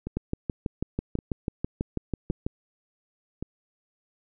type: two click trains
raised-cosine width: 3 ms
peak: -14 / -19 dBFS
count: 15 / 4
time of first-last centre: 0.17-2.465 / 0.07-3.426 s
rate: 6.1 / 0.894 Hz
effects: none